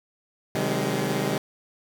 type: chord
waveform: 15% pulse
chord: Ab dominant seventh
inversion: first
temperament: equal with one note detuned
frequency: 130.81 / 155.56 / 189.87 / 207.7 Hz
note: C3 / Eb3 / Gb3 / Ab3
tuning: 0 / 0 / +45 / 0 cents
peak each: -23 dBFS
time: 0.55-1.38 s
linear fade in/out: 2 ms
effects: none